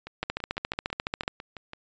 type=two click trains; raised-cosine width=0.3 ms; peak=-23 / -12 dBFS; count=11 / 16; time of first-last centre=0.07-1.734 / 0.23-1.279 s; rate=6.01 / 14.3 Hz; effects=resampled to 16000 Hz